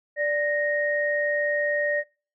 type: tone pair together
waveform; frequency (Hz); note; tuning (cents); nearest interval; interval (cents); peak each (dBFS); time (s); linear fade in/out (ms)
sine; 587.3 / 1864.7; D5 / A#6; 0 / 0; octave + minor sixth; 2000; -24 / -25; 0.16-2.04; 50
effects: noise-tail reverb RT60 0.4 s tail -25 dB re dry